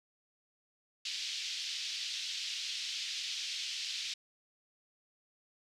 pink band-pass noise, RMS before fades -39 dBFS, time 1.05-4.14 s, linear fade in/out 5 ms, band 2900 to 5400 Hz, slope 24 dB/octave, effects none

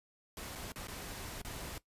pink noise with dropouts, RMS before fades -44 dBFS, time 0.37-1.78 s, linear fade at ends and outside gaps 1 ms, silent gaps 0.553-0.556 / 0.72-0.759 / 0.871-0.883 / 1.416-1.448 s, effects noise-tail reverb RT60 0.1 s tail -17 dB re dry + resampled to 32000 Hz

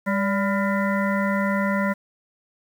harmonic tone with a mistuned harmonic, 200 Hz, G3, 35 cents sharp, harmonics 1 / 3 / 5 / 7 / 9 / 10, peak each -22 / -27 / -29 / -30 / -32 / -32 dBFS, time 0.06-1.94 s, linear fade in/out 20 ms, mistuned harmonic 3, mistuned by -59 cents, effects 8-bit

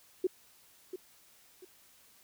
sine tone with echo, 369.3 Hz, F#4, 3 cents flat, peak -25 dBFS, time 0.24-0.27 s, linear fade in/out 5 ms, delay 690 ms, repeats 2, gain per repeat -11 dB, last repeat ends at 1.65 s, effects white hiss -62 dBFS RMS until 2.23 s

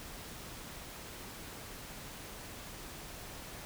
silence, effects pink hiss -47 dBFS RMS until 3.65 s

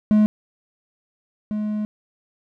triangle tone pair in turn, 212.4 / 211.7 Hz, G#3 / G#3, +39 / +33 cents, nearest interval unison, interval 6 cents, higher first, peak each -10 / -20 dBFS, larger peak first, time 0.11-0.26 / 1.51-1.85 s, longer second, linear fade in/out 0 ms, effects none

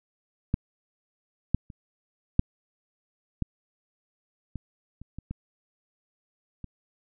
clicks, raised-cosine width 5 ms, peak -11 / -9 / -30 / -6 / -14 / -22 / -30 / -25 / -21 / -25 dBFS, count 10, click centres 0.541 / 1.546 / 1.702 / 2.394 / 3.423 / 4.557 / 5.016 / 5.186 / 5.31 / 6.643 s, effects none

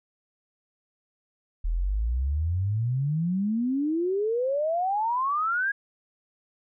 sine exponential sweep, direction up, 38.55 to 1661.2 Hz, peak -23 dBFS, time 1.64-5.72 s, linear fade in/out 10 ms, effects none

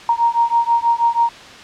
sine beating tone pair, 931 / 937.2 Hz, A#5 / A#5, -2 / +9 cents, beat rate 6.2 Hz, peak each -16 dBFS, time 0.09-1.29 s, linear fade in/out 2 ms, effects white hiss -37 dBFS RMS until 1.63 s + low-pass 4000 Hz 12 dB/octave

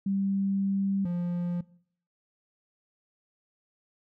sine / triangle tone pair in turn, 196 / 175.01 Hz, G3 / F3, 0 / +4 cents, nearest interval major second, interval 196 cents, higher first, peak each -25 dBFS, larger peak neither, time 0.06-1.05 / 1.05-1.61 s, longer first, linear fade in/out 5 ms, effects noise-tail reverb RT60 0.6 s tail -21 dB re dry

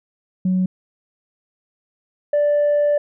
sine tone pair in turn, 185 / 586.1 Hz, F#3 / D5, 0 / -4 cents, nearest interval octave + minor sixth, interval 1996 cents, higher second, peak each -14 / -12 dBFS, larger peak second, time 0.45-0.66 / 2.33-2.98 s, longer second, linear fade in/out 5 ms, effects tanh soft clip ceiling -12 dBFS

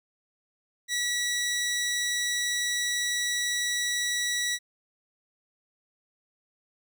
15% pulse tone, 1938 Hz, B6, 33 cents flat, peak -20 dBFS, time 0.88-4.59 s, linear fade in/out 50 ms, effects none

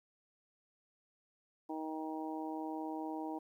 harmonic tone, 157.6 Hz, D#3, 23 cents sharp, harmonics 2 / 3 / 4 / 5 / 6, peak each -40 / -49 / -49 / -45 / -47 dBFS, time 1.69-3.39 s, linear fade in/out 10 ms, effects 12-bit

